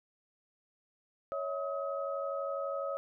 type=tone cluster; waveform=sine; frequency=556 / 648 / 1271 Hz; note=C#5 / E5 / D#6; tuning=+5 / -30 / +36 cents; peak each=-35 / -40 / -39 dBFS; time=1.32-2.97 s; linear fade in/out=0 ms; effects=none